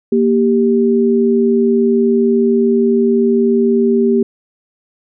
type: tone pair together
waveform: sine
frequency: 234.1 / 393.7 Hz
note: A#3 / G4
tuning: +8 / +8 cents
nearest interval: major sixth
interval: 900 cents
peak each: -12 dBFS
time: 0.12-4.23 s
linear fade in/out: 5 ms
effects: none